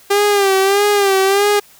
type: tone with vibrato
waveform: sawtooth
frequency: 397.9 Hz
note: G4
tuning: 26 cents sharp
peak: -7 dBFS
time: 0.1-1.6 s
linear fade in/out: 10 ms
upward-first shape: sine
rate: 1.6 Hz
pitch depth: 66 cents each way
effects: white hiss -46 dBFS RMS until 1.79 s